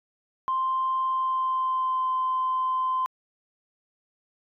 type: tone with pitch glide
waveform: sine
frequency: 1046.5 to 1033.9 Hz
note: C6 to C6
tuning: 0 to -21 cents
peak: -22 dBFS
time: 0.48-3.06 s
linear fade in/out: 0 ms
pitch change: -21 cents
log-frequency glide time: 1.06-2.09 s
effects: tanh soft clip ceiling -18 dBFS